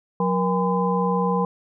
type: tone cluster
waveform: sine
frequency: 181.6 / 474.6 / 812 / 1017 Hz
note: F#3 / A#4 / G#5 / C6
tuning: -32 / +31 / -39 / -50 cents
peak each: -22 / -24 / -28 / -25 dBFS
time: 0.2-1.45 s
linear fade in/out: 2 ms
effects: none